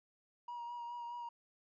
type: tone with vibrato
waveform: triangle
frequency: 953 Hz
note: A#5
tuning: 38 cents sharp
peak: -39 dBFS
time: 0.48-1.29 s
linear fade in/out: 5 ms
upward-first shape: sine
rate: 4.8 Hz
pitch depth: 20 cents each way
effects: tanh soft clip ceiling -37 dBFS + resampled to 16000 Hz